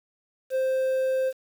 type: tone with quantisation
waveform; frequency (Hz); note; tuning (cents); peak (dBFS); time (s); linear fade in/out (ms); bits
triangle; 523.3; C5; 0; -20; 0.5-1.33; 50; 8
effects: none